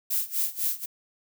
violet noise with tremolo, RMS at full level -25 dBFS, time 0.1-0.86 s, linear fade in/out 10 ms, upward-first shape sine, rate 4 Hz, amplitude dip 90%, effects none

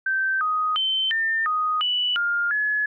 sine tone with pitch steps, 1554 / 1250 / 3086 / 1802 / 1246 / 2962 / 1408 / 1701 Hz, G6 / D#6 / G7 / A6 / D#6 / F#7 / F6 / G#6, -16 / +8 / -28 / +41 / +2 / +1 / +14 / +41 cents, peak -20 dBFS, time 0.06-2.86 s, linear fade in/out 5 ms, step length 350 ms, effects none

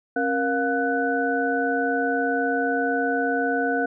sine tone cluster, 271.9 / 470.9 / 707 / 1492 Hz, C#4 / A#4 / F5 / F#6, -33 / +18 / +21 / +14 cents, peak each -26 dBFS, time 0.16-3.86 s, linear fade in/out 5 ms, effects none

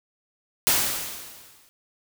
white noise with exponential decay, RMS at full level -18 dBFS, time 0.67-1.69 s, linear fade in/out 0 ms, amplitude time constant 220 ms, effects none

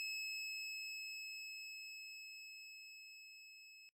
25% pulse tone with level ramp, 2588 Hz, E7, 32 cents flat, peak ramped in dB -37 to -54 dBFS, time 0-3.89 s, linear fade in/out 0 ms, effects noise-tail reverb RT60 0.1 s tail -22 dB re dry + low-pass 12000 Hz 12 dB/octave

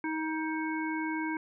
harmonic tone, 315.4 Hz, D#4, 24 cents sharp, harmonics 1 / 3 / 5 / 7, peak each -32 / -37 / -39 / -40 dBFS, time 0.04-1.37 s, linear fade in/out 2 ms, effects none

